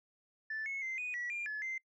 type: tone with pitch steps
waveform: sine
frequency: 1757 / 2188 / 2078 / 2480 / 1938 / 2396 / 1714 / 2080 Hz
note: A6 / C#7 / C7 / D#7 / B6 / D7 / A6 / C7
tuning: -3 / -23 / -12 / -6 / -33 / +34 / -46 / -11 cents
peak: -35 dBFS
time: 0.5-1.78 s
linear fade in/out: 5 ms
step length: 160 ms
effects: noise-tail reverb RT60 0.1 s tail -26 dB re dry + tanh soft clip ceiling -33 dBFS